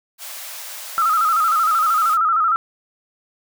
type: high-pass noise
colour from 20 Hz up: white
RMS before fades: -33 dBFS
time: 0.18-2.18 s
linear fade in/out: 50 ms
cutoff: 530 Hz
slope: 48 dB/octave
type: tone with vibrato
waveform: sine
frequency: 1299 Hz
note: E6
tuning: 26 cents flat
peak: -14 dBFS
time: 0.98-2.56 s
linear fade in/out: 0 ms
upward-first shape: square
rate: 13 Hz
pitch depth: 64 cents each way
effects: none